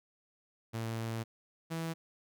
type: tone pair in turn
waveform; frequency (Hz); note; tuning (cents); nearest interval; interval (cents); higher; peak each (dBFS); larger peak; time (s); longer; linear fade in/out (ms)
sawtooth; 113.5 / 163.92; A#2 / E3; -46 / -9; tritone; 637; second; -31 / -31; neither; 0.73-1.24 / 1.7-1.94; first; 20
effects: none